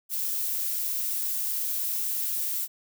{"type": "noise", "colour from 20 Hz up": "violet", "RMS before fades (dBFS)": -29, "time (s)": [0.09, 2.68], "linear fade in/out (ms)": 50, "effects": []}